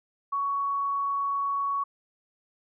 sine tone, 1118 Hz, C#6, 14 cents sharp, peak -25 dBFS, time 0.32-1.84 s, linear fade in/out 10 ms, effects none

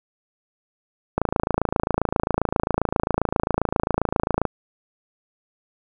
click train, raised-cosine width 1 ms, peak -5 dBFS, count 91, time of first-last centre 1.18-4.453 s, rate 27.5 Hz, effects none

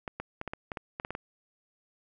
clicks, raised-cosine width 0.5 ms, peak -20 dBFS, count 11, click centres 0.078 / 0.2 / 0.414 / 0.477 / 0.535 / 0.718 / 0.772 / 0.999 / 1.049 / 1.106 / 1.151 s, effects none

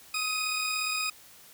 20% pulse tone pair together, 1263 / 2489 Hz, D#6 / D#7, +26 / 0 cents, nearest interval octave, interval 1174 cents, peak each -28 / -25 dBFS, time 0.14-1.1 s, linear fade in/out 5 ms, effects white hiss -53 dBFS RMS until 1.53 s

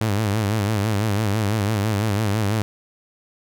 sawtooth tone with vibrato, 105.1 Hz, G#2, 21 cents sharp, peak -15 dBFS, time 0.01-2.62 s, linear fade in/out 0 ms, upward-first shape sine, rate 6 Hz, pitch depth 110 cents each way, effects none

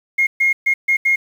sine tone bursts at uneven times, 2145 Hz, C7, 42 cents sharp, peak -11 dBFS, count 5, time 0.18-0.27 / 0.4-0.53 / 0.66-0.74 / 0.88-0.97 / 1.05-1.16 s, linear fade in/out 10 ms, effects tanh soft clip ceiling -7 dBFS + 7-bit

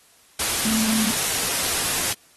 sine tone in noise, 220 Hz, A3, in tune, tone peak -21 dBFS, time 0.65-1.11 s, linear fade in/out 5 ms, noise white, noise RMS -23 dBFS, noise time 0.39-2.13 s, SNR -1 dB, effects white hiss -55 dBFS RMS until 2.36 s + AAC 32 kbps

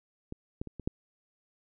clicks, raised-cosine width 3 ms, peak -25 / -21 / -28 / -27 / -16 dBFS, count 5, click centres 0.324 / 0.615 / 0.673 / 0.797 / 0.875 s, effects none

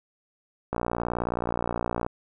click train, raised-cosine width 1 ms, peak -13 dBFS, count 80, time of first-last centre 0.73-2.064 s, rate 59.2 Hz, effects none

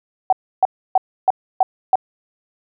sine tone bursts, 754 Hz, F#5, 32 cents sharp, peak -9 dBFS, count 6, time 0.3-1.956 s, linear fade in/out 2 ms, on 26 ms, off 300 ms, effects none

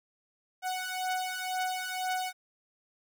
sawtooth beating tone pair, 740 / 742 Hz, F#5 / F#5, 0 / +5 cents, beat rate 2 Hz, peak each -31 / -30 dBFS, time 0.62-2.33 s, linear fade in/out 50 ms, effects none

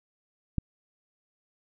click, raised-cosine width 5 ms, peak -14 dBFS, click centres 0.583 s, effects none

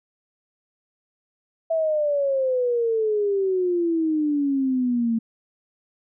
sine exponential sweep, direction down, 659.3 to 224.6 Hz, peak -19 dBFS, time 1.7-5.19 s, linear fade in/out 10 ms, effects none

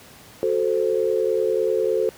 sine chord, F# diminished, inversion none, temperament equal, 370 / 440 / 523.3 Hz, F#4 / A4 / C5, 0 / 0 / 0 cents, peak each -24 / -21 / -24 dBFS, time 0.43-2.09 s, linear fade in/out 0 ms, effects pink hiss -46 dBFS RMS until 2.17 s + high-pass 80 Hz 12 dB/octave

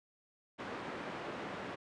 pink band-pass noise, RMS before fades -43 dBFS, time 0.58-1.76 s, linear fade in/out 20 ms, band 220 to 2000 Hz, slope 12 dB/octave, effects resampled to 22050 Hz

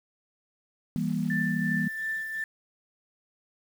sine chord, E diminished, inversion none, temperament just, 164.81 / 197.78 / 237.3 Hz, E3 / G3 / Bb3, 0 / +16 / +31 cents, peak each -30 dBFS, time 0.96-1.88 s, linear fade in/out 0 ms
sine tone with tremolo, 1771 Hz, A6, 11 cents sharp, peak -27 dBFS, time 1.3-2.44 s, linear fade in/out 2 ms, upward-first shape triangle, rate 2.8 Hz, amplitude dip 55%
effects 8-bit

